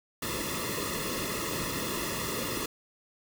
pink noise with comb filter, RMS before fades -33 dBFS, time 0.22-2.66 s, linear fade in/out 5 ms, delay 1.3 ms, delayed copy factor -0.95, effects none

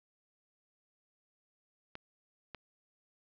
clicks, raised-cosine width 0.3 ms, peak -27 dBFS, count 2, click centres 1.954 / 2.547 s, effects low-pass 5000 Hz 12 dB/octave

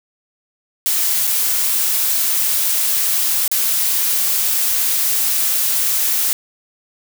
blue noise with dropouts, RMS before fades -17 dBFS, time 0.86-6.33 s, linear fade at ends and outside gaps 0 ms, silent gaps 1.27-1.275 / 3.478-3.515 s, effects none

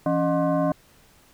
sine tone with frequency modulation, 167.8 Hz, E3, 31 cents sharp, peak -19 dBFS, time 0.06-0.72 s, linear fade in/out 2 ms, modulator 446 Hz, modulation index 1.6, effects pink hiss -56 dBFS RMS until 1.33 s

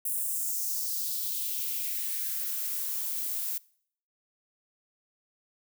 violet noise with high-pass filter sweep, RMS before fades -32 dBFS, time 0.05-3.58 s, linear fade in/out 5 ms, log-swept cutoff 10000 to 540 Hz, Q 2.2, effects noise-tail reverb RT60 0.6 s tail -23 dB re dry

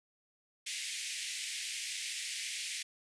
pink band-pass noise, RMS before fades -40 dBFS, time 0.66-2.83 s, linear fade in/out 10 ms, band 2000 to 9800 Hz, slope 48 dB/octave, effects none

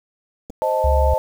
clicks, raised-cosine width 2 ms, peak -22 dBFS, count 2, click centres 0.499 / 0.503 s
sine chord, A diminished, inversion first, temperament equal, 523.3 / 622.3 / 880 Hz, C5 / Eb5 / A5, 0 / 0 / 0 cents, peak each -21 dBFS, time 0.62-1.18 s, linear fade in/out 0 ms
sine tone, 68.8 Hz, C#2, 12 cents flat, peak -15 dBFS, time 0.84-1.14 s, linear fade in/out 5 ms
effects 7-bit

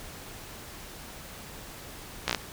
slowing click train, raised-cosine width 0.2 ms, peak -8 dBFS, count 5, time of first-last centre 2.28-2.348 s, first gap 15 ms, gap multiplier 1.08, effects pink hiss -44 dBFS RMS until 2.52 s

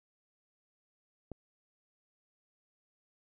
click, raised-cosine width 2 ms, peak -28 dBFS, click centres 1.317 s, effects none

